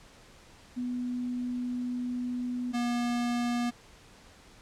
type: tone pair in turn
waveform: sine / square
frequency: 246.9 / 240.4 Hz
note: B3 / B3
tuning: 0 / -46 cents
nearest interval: unison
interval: 46 cents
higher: first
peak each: -30 / -28 dBFS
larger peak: second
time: 0.76-2.73 / 2.73-3.71 s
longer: first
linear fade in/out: 20 ms
effects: pink hiss -55 dBFS RMS until 4.61 s + low-pass 8000 Hz 12 dB/octave